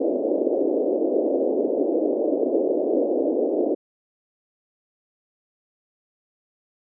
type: band-pass noise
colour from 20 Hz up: pink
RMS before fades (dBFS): -22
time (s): 0-3.75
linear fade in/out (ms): 10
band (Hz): 280 to 600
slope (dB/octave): 48
effects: none